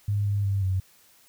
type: tone with pitch steps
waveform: sine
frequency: 102.3 / 101.3 / 98.8 / 94.2 Hz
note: G#2 / G#2 / G2 / F#2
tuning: -26 / -43 / +14 / +32 cents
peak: -22 dBFS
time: 0.08-0.8 s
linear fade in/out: 5 ms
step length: 180 ms
effects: white hiss -58 dBFS RMS until 1.28 s